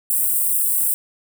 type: high-pass noise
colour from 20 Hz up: white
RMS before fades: -19 dBFS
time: 0.1-0.94 s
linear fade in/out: 0 ms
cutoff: 8000 Hz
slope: 96 dB/octave
effects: none